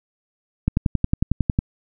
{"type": "click train", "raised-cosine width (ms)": 5, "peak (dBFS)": -5, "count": 11, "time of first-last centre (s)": [0.68, 1.589], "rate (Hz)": 11, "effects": []}